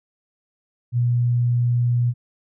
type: tone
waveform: sine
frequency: 121 Hz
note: B2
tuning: 35 cents flat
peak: -16 dBFS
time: 0.92-2.14 s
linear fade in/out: 50 ms
effects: none